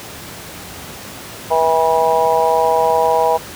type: harmonic tone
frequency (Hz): 161.9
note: E3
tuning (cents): -31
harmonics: 3 / 4 / 5 / 6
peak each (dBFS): -17 / -17 / -17 / -17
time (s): 1.5-3.38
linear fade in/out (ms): 20
effects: pink hiss -32 dBFS RMS until 3.55 s + high-pass 80 Hz 12 dB/octave